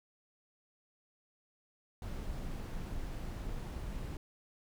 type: noise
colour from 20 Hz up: brown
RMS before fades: -40 dBFS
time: 2.02-4.17 s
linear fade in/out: 2 ms
effects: none